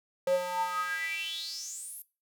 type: tone with high-pass filter sweep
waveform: square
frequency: 179.3 Hz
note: F3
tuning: 46 cents sharp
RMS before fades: -33 dBFS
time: 0.27-2.02 s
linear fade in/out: 2 ms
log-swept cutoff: 480 to 12000 Hz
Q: 8.8
effects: noise-tail reverb RT60 0.3 s tail -19 dB re dry